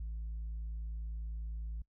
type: tone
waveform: sine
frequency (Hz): 55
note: A1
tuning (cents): 0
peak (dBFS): -35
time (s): 0-1.82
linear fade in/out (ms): 5
effects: noise-tail reverb RT60 0.1 s tail -24 dB re dry + tanh soft clip ceiling -36 dBFS